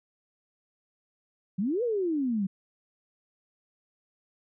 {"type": "exponential two-way sweep", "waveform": "sine", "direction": "up then down", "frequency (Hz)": [175.8, 502, 185.1], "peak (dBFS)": -25, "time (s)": [1.58, 2.47], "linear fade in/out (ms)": 10, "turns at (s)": 1.83, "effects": []}